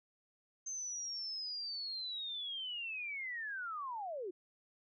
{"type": "linear sweep", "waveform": "sine", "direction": "down", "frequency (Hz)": [6300, 337.6], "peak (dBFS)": -39, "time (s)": [0.66, 4.31], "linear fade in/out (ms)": 10, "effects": []}